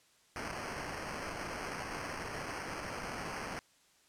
white noise with sample-and-hold, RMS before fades -41 dBFS, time 0.36-3.59 s, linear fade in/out 0 ms, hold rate 3675 Hz, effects white hiss -67 dBFS RMS until 4.08 s + low-pass 9000 Hz 12 dB/octave

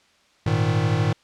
square chord, Ab suspended second, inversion none, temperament equal, 103.83 / 116.54 / 155.56 Hz, Ab2 / Bb2 / Eb3, 0 / 0 / 0 cents, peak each -24 dBFS, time 0.46-1.13 s, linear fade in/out 5 ms, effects white hiss -59 dBFS RMS until 1.23 s + low-pass 5000 Hz 12 dB/octave

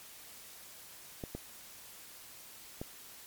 clicks, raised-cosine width 2 ms, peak -25 dBFS, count 3, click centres 1.238 / 1.35 / 2.815 s, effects white hiss -52 dBFS RMS until 3.26 s + MP3 96 kbps

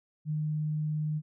sine tone, 152.9 Hz, D#3, 30 cents flat, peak -28 dBFS, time 0.25-1.22 s, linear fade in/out 50 ms, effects none

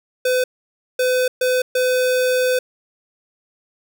square tone bursts at uneven times, 506 Hz, B4, 42 cents sharp, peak -16 dBFS, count 4, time 0.25-0.44 / 0.99-1.28 / 1.41-1.62 / 1.75-2.59 s, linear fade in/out 5 ms, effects none

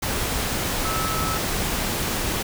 sine tone in noise, 1302 Hz, E6, 22 cents flat, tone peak -27 dBFS, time 0.84-1.38 s, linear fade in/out 10 ms, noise pink, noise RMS -25 dBFS, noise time 0.02-2.43 s, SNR -5 dB, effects none

